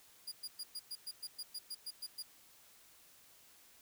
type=tone bursts; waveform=sawtooth; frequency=4847 Hz; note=D#8; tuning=46 cents flat; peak=-38 dBFS; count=13; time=0.27-2.227 s; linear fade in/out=10 ms; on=49 ms; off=110 ms; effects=white hiss -63 dBFS RMS until 3.81 s